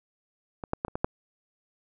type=clicks; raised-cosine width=1 ms; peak=-21 / -12 / -13 / -24 / -16 / -9 dBFS; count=6; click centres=0.638 / 0.734 / 0.849 / 0.882 / 0.955 / 1.045 s; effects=none